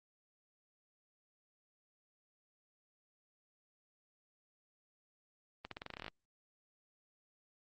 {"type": "accelerating click train", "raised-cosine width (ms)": 0.3, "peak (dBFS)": -27, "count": 13, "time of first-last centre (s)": [5.65, 6.081], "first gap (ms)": 63, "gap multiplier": 0.89, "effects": ["Opus 32 kbps"]}